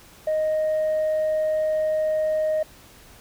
sine tone, 622 Hz, D#5, 1 cent flat, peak -18 dBFS, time 0.27-2.63 s, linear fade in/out 5 ms, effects tanh soft clip ceiling -18 dBFS + pink hiss -49 dBFS RMS until 3.2 s

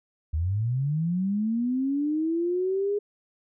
sine linear sweep, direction up, 73.42 to 415.3 Hz, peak -23 dBFS, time 0.33-2.99 s, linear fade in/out 10 ms, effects none

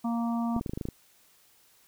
harmonic tone, 233.1 Hz, A#3, in tune, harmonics 1 / 3 / 4 / 5, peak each -27 / -37 / -39 / -41 dBFS, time 0.04-0.6 s, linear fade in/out 10 ms
clicks, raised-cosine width 3 ms, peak -20 dBFS, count 9, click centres 0.564 / 0.611 / 0.662 / 0.695 / 0.735 / 0.775 / 0.812 / 0.854 / 0.887 s
effects white hiss -62 dBFS RMS until 1.87 s

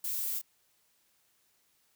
violet noise with echo, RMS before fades -35 dBFS, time 0.04-0.39 s, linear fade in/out 5 ms, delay 26 ms, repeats 1, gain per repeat -5 dB, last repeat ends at 0.416 s, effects white hiss -71 dBFS RMS until 1.95 s

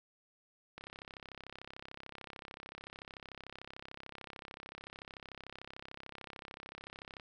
click train, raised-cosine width 0.3 ms, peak -30 dBFS, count 216, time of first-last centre 0.78-7.198 s, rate 33.5 Hz, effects none

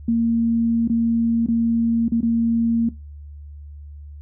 sine tone with dropouts, 230.5 Hz, A#3, 19 cents flat, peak -15 dBFS, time 0.08-2.89 s, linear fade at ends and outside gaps 5 ms, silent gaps 0.877-0.897 / 1.463-1.484 / 2.083-2.119 / 2.208-2.229 s, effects noise-tail reverb RT60 0.2 s tail -17 dB re dry + added 73 Hz sine -35 dBFS peak until 4.21 s

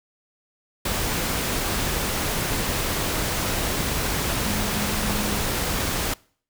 sine tone in noise, 207.7 Hz, G#3, in tune, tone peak -29 dBFS, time 4.46-5.38 s, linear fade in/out 5 ms, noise pink, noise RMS -25 dBFS, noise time 0.85-6.14 s, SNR -7 dB, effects noise-tail reverb RT60 0.5 s tail -24 dB re dry

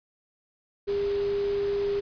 sine tone in noise, 402.8 Hz, G4, 47 cents sharp, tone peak -24 dBFS, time 0.87-2.01 s, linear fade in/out 20 ms, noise pink, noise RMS -41 dBFS, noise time 0.87-2.01 s, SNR +14 dB, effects resampled to 11025 Hz

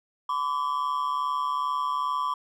triangle ring-modulated tone, 1082 Hz, C#6, 42 cents flat, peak -20 dBFS, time 0.29-2.34 s, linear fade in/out 5 ms, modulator 71.2 Hz, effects none

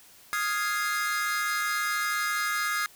45% pulse chord, F minor seventh, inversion third, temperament equal, 1244.5 / 1396.9 / 1661.2 / 2093 Hz, Eb6 / F6 / Ab6 / C7, 0 / 0 / 0 / 0 cents, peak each -31 / -34 / -31 / -33 dBFS, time 0.33-2.86 s, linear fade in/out 0 ms, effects white hiss -54 dBFS RMS until 2.95 s

